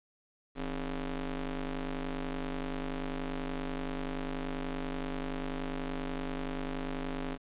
sawtooth ring-modulated tone, 144.2 Hz, D3, 31 cents flat, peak -27 dBFS, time 0.55-7.38 s, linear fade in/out 50 ms, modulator 119 Hz, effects resampled to 8000 Hz + 10-bit

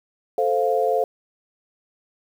sine chord, F major, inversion first, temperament equal, 440 / 523.3 / 698.5 Hz, A4 / C5 / F5, 0 / 0 / 0 cents, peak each -22 dBFS, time 0.38-1.04 s, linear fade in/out 2 ms, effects 8-bit

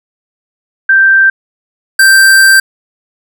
sine / square tone pair in turn, 1568 / 1568 Hz, G6 / G6, 0 / 0 cents, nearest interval unison, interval 0 cents, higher neither, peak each -3 dBFS, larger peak neither, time 0.89-1.3 / 1.99-2.6 s, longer second, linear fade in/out 5 ms, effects none

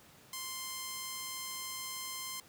5% pulse tone, 1046.5 Hz, C6, in tune, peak -27 dBFS, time 0.33-2.4 s, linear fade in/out 2 ms, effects pink hiss -59 dBFS RMS until 2.48 s + high-pass 100 Hz 12 dB/octave

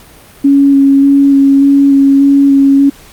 sine tone with vibrato, 277.2 Hz, C#4, in tune, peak -3 dBFS, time 0.44-2.9 s, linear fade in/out 10 ms, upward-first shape square, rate 1.7 Hz, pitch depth 11 cents each way, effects pink hiss -38 dBFS RMS until 3.12 s + Opus 48 kbps

